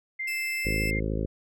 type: tone with pitch glide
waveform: sine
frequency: 2093 to 2106 Hz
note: C7 to C7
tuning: 0 to +11 cents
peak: -29 dBFS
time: 0.19-1 s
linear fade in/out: 10 ms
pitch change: +11 cents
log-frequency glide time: 0.55-0.82 s
type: tone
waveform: sawtooth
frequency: 2637 Hz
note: E7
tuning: in tune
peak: -29 dBFS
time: 0.27-0.91 s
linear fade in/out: 10 ms
type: harmonic tone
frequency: 53.4 Hz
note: G#1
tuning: 49 cents sharp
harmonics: 1 / 2 / 3 / 4 / 5 / 6 / 7 / 8 / 9 / 10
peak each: -30 / -33 / -35 / -36 / -37 / -38 / -38 / -39 / -40 / -40 dBFS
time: 0.65-1.26 s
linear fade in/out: 5 ms
effects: none